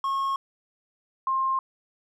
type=tone pair in turn; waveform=triangle / sine; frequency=1088 / 1060.7 Hz; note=C#6 / C6; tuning=-33 / +23 cents; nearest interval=unison; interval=44 cents; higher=first; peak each=-22 dBFS; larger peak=neither; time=0.04-0.36 / 1.27-1.59 s; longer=neither; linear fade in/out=2 ms; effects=none